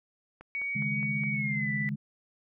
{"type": "click train", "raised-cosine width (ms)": 0.5, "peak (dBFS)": -32, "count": 5, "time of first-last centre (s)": [0.41, 1.236], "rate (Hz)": 4.84}
{"type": "tone with pitch glide", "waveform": "sine", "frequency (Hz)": [2249, 1980.6], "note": ["C#7", "B6"], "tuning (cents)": [24, 4], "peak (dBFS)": -30, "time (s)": [0.55, 1.89], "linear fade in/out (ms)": 0, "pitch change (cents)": -220, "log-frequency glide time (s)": [1.32, 1.7]}
{"type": "chord", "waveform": "sine", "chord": "C# suspended second", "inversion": "none", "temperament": "equal", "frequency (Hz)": [138.59, 155.56, 207.7], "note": ["C#3", "D#3", "G#3"], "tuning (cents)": [0, 0, 0], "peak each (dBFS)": [-34, -37, -33], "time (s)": [0.75, 1.96], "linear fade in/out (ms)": 10}
{"effects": []}